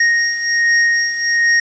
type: beating tone pair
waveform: square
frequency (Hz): 1864.7 / 1866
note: A#6 / A#6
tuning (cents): 0 / +1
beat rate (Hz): 1.3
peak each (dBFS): -20 / -14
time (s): 0-1.6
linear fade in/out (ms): 5
effects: resampled to 16000 Hz + 7-bit